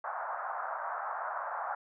pink band-pass noise, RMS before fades -37 dBFS, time 0.04-1.75 s, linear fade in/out 5 ms, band 660 to 1500 Hz, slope 48 dB/octave, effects none

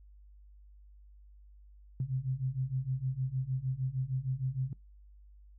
sine beating tone pair, 127.3 / 133.8 Hz, C3 / C3, -47 / +39 cents, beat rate 6.5 Hz, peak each -35 / -33 dBFS, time 2-4.73 s, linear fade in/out 2 ms, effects noise-tail reverb RT60 0.2 s tail -23 dB re dry + added 50 Hz sine -53 dBFS peak until 5.58 s

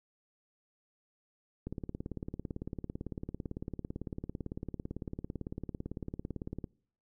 click train, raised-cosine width 3 ms, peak -25 dBFS, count 90, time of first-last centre 1.67-6.642 s, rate 17.9 Hz, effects noise-tail reverb RT60 0.6 s tail -26 dB re dry

